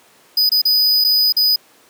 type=tone with dropouts; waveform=square; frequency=4978 Hz; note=D#8; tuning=in tune; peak=-12 dBFS; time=0.37-1.56 s; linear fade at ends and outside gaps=5 ms; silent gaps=0.493-0.517 / 0.617-0.652 / 1.042-1.046 / 1.324-1.366 s; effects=pink hiss -50 dBFS RMS until 1.89 s + high-pass 300 Hz 12 dB/octave